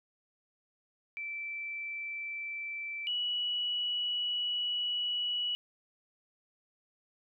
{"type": "tone pair in turn", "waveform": "sine", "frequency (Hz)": [2330, 2936], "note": ["D7", "F#7"], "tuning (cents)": [-14, -14], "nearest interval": "major third", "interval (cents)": 400, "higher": "second", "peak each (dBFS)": [-36, -30], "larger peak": "second", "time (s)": [[1.17, 3.07], [3.07, 5.55]], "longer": "second", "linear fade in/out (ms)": 0, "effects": []}